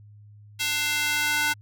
square tone with high-pass filter sweep, 297.6 Hz, D4, 23 cents sharp, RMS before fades -25 dBFS, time 0.59-1.54 s, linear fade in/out 20 ms, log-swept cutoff 2700 to 1400 Hz, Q 1.4, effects added 104 Hz sine -46 dBFS peak until 1.61 s

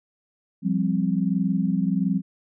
sine chord, F suspended second, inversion none, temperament equal, 174.61 / 196 / 261.6 Hz, F3 / G3 / C4, 0 / 0 / 0 cents, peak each -24 / -23 / -27 dBFS, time 0.62-2.22 s, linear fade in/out 50 ms, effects none

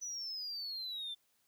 sine exponential sweep, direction down, 6000 to 3520 Hz, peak -37 dBFS, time 0.01-1.15 s, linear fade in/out 20 ms, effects tanh soft clip ceiling -37 dBFS + white hiss -75 dBFS RMS until 1.47 s

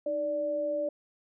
sine tone pair together, 309.5 / 584.3 Hz, D#4 / D5, -9 / -9 cents, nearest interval major seventh, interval 1100 cents, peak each -38 / -28 dBFS, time 0.06-0.89 s, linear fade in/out 5 ms, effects none

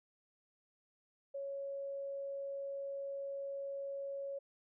sine tone, 554.4 Hz, C#5, in tune, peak -39 dBFS, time 1.34-4.39 s, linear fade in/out 10 ms, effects none

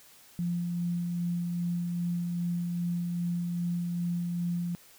sine tone with tremolo, 173.7 Hz, F3, 9 cents flat, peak -27 dBFS, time 0.39-4.75 s, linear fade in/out 0 ms, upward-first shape sine, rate 2.5 Hz, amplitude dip 25%, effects white hiss -56 dBFS RMS until 4.98 s

